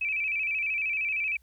sine tone with vibrato, 2451 Hz, D#7, 27 cents flat, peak -26 dBFS, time 0.01-1.37 s, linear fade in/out 5 ms, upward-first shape square, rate 13 Hz, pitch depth 78 cents each way, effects added 60 Hz sine -59 dBFS peak until 1.42 s + white hiss -70 dBFS RMS until 1.42 s

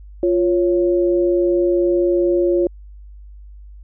sine tone pair together, 349.2 / 553.5 Hz, F4 / C#5, 0 / -3 cents, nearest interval minor sixth, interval 797 cents, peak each -14 / -20 dBFS, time 0.23-2.67 s, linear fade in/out 2 ms, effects added 50 Hz sine -36 dBFS peak until 3.83 s

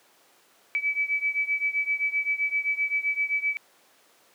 sine beating tone pair, 2293 / 2300.7 Hz, D7 / D7, -42 / -36 cents, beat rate 7.7 Hz, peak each -26 / -28 dBFS, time 0.75-3.57 s, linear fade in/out 0 ms, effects pink hiss -59 dBFS RMS until 4.34 s + high-pass 400 Hz 12 dB/octave

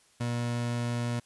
30% pulse tone, 119.6 Hz, A#2, 45 cents sharp, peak -26 dBFS, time 0.2-1.2 s, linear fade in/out 10 ms, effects white hiss -63 dBFS RMS until 1.25 s + resampled to 24000 Hz

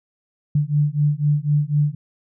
sine beating tone pair, 145.5 / 149.5 Hz, D3 / D3, -16 / +31 cents, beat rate 4 Hz, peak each -19 dBFS, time 0.55-1.95 s, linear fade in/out 5 ms, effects none

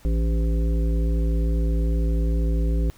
harmonic tone with a mistuned harmonic, 56.4 Hz, A1, 44 cents sharp, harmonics 1 / 3 / 5 / 7 / 9, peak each -19 / -29 / -33 / -36 / -38 dBFS, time 0.05-2.9 s, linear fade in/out 0 ms, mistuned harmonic 3, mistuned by -51 cents, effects pink hiss -53 dBFS RMS until 2.97 s

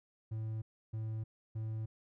triangle tone bursts, 110.2 Hz, A2, 3 cents sharp, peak -34 dBFS, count 3, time 0.31-1.86 s, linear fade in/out 10 ms, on 310 ms, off 310 ms, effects none

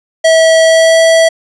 square tone with pitch glide, 648 to 654 Hz, E5 to E5, -30 to -14 cents, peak -5 dBFS, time 0.24-1.29 s, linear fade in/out 10 ms, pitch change +16 cents, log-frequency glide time 0.63-1 s, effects resampled to 22050 Hz + 7-bit

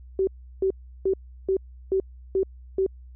sine tone bursts, 382.8 Hz, G4, 41 cents flat, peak -19 dBFS, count 7, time 0.19-2.864 s, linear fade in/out 2 ms, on 82 ms, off 350 ms, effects added 62 Hz sine -42 dBFS peak until 3.15 s

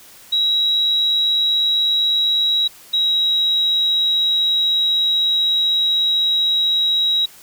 sine tone pair in turn, 3864 / 3844 Hz, B7 / B7, -39 / -48 cents, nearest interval unison, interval 9 cents, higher first, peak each -14 dBFS, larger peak neither, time 0.32-2.68 / 2.93-7.26 s, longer second, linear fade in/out 10 ms, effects white hiss -44 dBFS RMS until 7.42 s

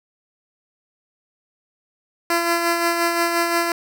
10% pulse tone with tremolo, 340 Hz, F4, 46 cents flat, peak -8 dBFS, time 2.3-3.72 s, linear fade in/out 2 ms, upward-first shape sine, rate 5.7 Hz, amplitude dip 40%, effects none

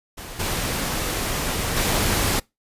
pink noise with level steps, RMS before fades -36 / -25 / -21 dBFS, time 0.17-2.4 s, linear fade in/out 10 ms, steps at 0.39 / 1.76 s, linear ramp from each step 10 ms, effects noise-tail reverb RT60 0.2 s tail -24 dB re dry + resampled to 32000 Hz

